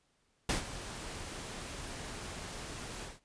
pink noise with ADSR envelope, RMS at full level -30 dBFS, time 0.49-3.2 s, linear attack 3 ms, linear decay 130 ms, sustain -13 dB, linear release 170 ms, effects pink hiss -74 dBFS RMS until 3.24 s + resampled to 22050 Hz

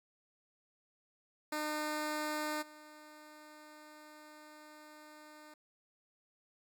10% pulse tone with level steps, 303.6 Hz, D#4, 42 cents flat, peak -27 / -45 dBFS, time 1.52-5.54 s, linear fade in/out 5 ms, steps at 2.61 s, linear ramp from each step 20 ms, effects none

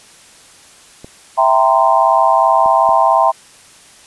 clicks, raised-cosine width 2 ms, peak -19 dBFS, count 3, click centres 1.045 / 2.66 / 2.891 s
sine chord, C dominant seventh, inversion first, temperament equal with one note detuned, 659.3 / 784 / 932.3 / 1035.1 Hz, E5 / G5 / Bb5 / C6, 0 / 0 / 0 / -19 cents, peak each -14 dBFS, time 1.37-3.32 s, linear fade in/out 20 ms
effects white hiss -43 dBFS RMS until 4.06 s + resampled to 24000 Hz

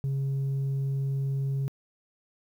sine tone, 136.7 Hz, C#3, 24 cents flat, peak -23 dBFS, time 0.04-1.68 s, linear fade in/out 0 ms, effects tanh soft clip ceiling -25 dBFS + 10-bit

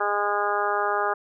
harmonic tone, 205.1 Hz, G#3, 21 cents flat, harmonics 2 / 3 / 4 / 5 / 6 / 7 / 8, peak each -29 / -31 / -27 / -32 / -27 / -31 / -33 dBFS, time 0-1.14 s, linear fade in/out 10 ms, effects none

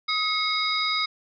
sine tone cluster, 1264 / 2177 / 3803 / 4934 Hz, D#6 / C#7 / A#7 / D#8, +27 / -32 / +34 / -15 cents, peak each -28 dBFS, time 0.08-1.06 s, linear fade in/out 10 ms, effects none

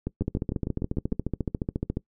two click trains, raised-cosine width 3 ms, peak -15 / -14 dBFS, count 8 / 26, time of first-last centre 0.07-1.121 / 0.21-1.971 s, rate 6.66 / 14.2 Hz, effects noise-tail reverb RT60 0.1 s tail -21 dB re dry

